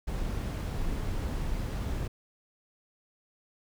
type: noise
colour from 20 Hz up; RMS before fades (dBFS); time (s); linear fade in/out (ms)
brown; -32; 0.07-2.08; 10
effects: none